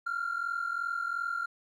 triangle ring-modulated tone, 1389 Hz, F6, 10 cents flat, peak -24 dBFS, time 0.06-1.46 s, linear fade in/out 10 ms, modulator 21.4 Hz, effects tanh soft clip ceiling -26 dBFS

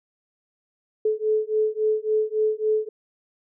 sine beating tone pair, 430 / 433.6 Hz, A4 / A4, -40 / -25 cents, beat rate 3.6 Hz, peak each -23 dBFS, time 1.05-2.89 s, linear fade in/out 5 ms, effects none

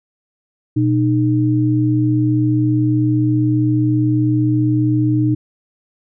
sine tone pair together, 121.59 / 306.4 Hz, B2 / D#4, -27 / -27 cents, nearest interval octave + major third, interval 1600 cents, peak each -15 dBFS, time 0.76-5.35 s, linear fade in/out 10 ms, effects none

